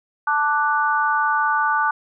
sine chord, D major, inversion second, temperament equal, 880 / 1174.7 / 1480 Hz, A5 / D6 / F#6, 0 / 0 / 0 cents, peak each -21 dBFS, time 0.27-1.91 s, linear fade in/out 5 ms, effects none

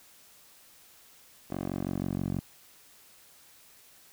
10% pulse tone with band-pass filter sweep, 46.26 Hz, F#1, in tune, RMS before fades -33 dBFS, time 1.5-2.4 s, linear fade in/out 10 ms, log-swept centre 440 to 170 Hz, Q 0.87, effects white hiss -57 dBFS RMS until 4.12 s

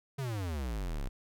square exponential sweep, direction down, 142.9 to 30.24 Hz, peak -34 dBFS, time 0.18-1.09 s, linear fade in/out 10 ms, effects none

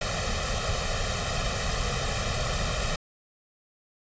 pink noise with comb filter, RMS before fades -28 dBFS, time 0.01-2.96 s, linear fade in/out 5 ms, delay 1.6 ms, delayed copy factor +1, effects resampled to 16000 Hz

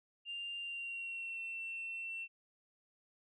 sine tone with pitch glide, 2794 to 2699 Hz, F7 to E7, 0 to +40 cents, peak -39 dBFS, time 0.25-2.28 s, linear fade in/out 50 ms, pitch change -60 cents, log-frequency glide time 0.59-1.42 s, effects tanh soft clip ceiling -35 dBFS

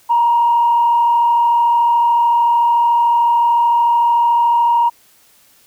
sine tone with frequency modulation, 943 Hz, A#5, 20 cents sharp, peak -9 dBFS, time 0.09-4.9 s, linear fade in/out 20 ms, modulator 33.6 Hz, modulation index 0.44, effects tanh soft clip ceiling -5 dBFS + white hiss -51 dBFS RMS until 5.66 s

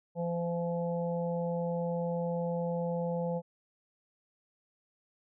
harmonic tone, 171 Hz, F3, 36 cents flat, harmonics 1 / 3 / 4 / 5, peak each -33 / -33 / -44 / -42 dBFS, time 0.15-3.42 s, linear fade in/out 50 ms, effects none

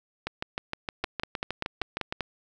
two click trains, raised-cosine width 0.3 ms, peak -13 / -14 dBFS, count 7 / 13, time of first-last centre 1.04-2.207 / 0.27-2.125 s, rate 5.14 / 6.47 Hz, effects none

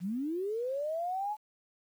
sine linear sweep, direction up, 164.81 to 864 Hz, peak -31 dBFS, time 0-1.37 s, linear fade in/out 50 ms, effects 10-bit

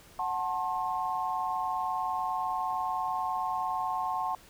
sine chord, F# diminished, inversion none, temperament equal with one note detuned, 740 / 880 / 1069.1 Hz, F#5 / A5 / C6, 0 / 0 / +37 cents, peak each -33 dBFS, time 0.19-4.35 s, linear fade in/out 2 ms, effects pink hiss -55 dBFS RMS until 4.49 s

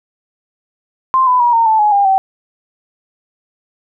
sine tone with pitch steps, 1046.5 / 1001.6 / 958.5 / 917.4 / 878 / 840.3 / 804.2 / 769.6 Hz, C6 / B5 / A#5 / A#5 / A5 / G#5 / G5 / G5, 0 / +24 / +48 / -28 / -4 / +20 / +44 / -32 cents, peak -8 dBFS, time 1.14-2.18 s, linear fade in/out 0 ms, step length 130 ms, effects none

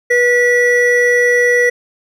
triangle tone pair together, 487.1 / 1948.4 Hz, B4 / B6, -24 / -24 cents, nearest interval 2 octaves, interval 2400 cents, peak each -10 dBFS, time 0.1-1.7 s, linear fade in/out 10 ms, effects none

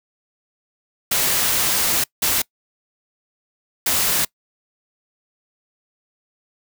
white noise bursts at uneven times, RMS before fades -19 dBFS, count 3, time 1.11-2.04 / 2.22-2.42 / 3.86-4.25 s, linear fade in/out 5 ms, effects noise-tail reverb RT60 0.1 s tail -24 dB re dry

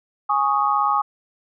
sine chord, Ab suspended fourth, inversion none, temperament equal, 830.6 / 1108.7 / 1244.5 Hz, Ab5 / Db6 / Eb6, 0 / 0 / 0 cents, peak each -21 dBFS, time 0.29-1.02 s, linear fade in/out 10 ms, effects none

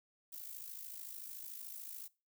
violet noise with amplitude modulation, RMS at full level -45 dBFS, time 0.32-2.08 s, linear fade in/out 10 ms, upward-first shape sine, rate 53.6 Hz, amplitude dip 65%, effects noise-tail reverb RT60 0.3 s tail -21 dB re dry

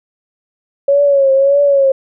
sine tone with vibrato, 554.4 Hz, C#5, in tune, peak -7 dBFS, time 0.88-1.92 s, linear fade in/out 5 ms, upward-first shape triangle, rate 1.7 Hz, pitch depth 67 cents each way, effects none

